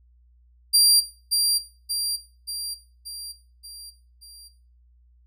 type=tone with echo; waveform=25% pulse; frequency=4744 Hz; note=D8; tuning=17 cents sharp; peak=-9 dBFS; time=0.73-1.01 s; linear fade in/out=20 ms; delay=580 ms; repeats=6; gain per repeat=-5 dB; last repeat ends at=4.49 s; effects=noise-tail reverb RT60 0.4 s tail -17 dB re dry + added 60 Hz sine -54 dBFS peak until 5.26 s